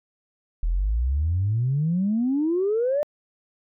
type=exponential sweep; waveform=sine; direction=up; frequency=39 to 607 Hz; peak=-19 dBFS; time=0.63-3.03 s; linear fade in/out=0 ms; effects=tanh soft clip ceiling -15 dBFS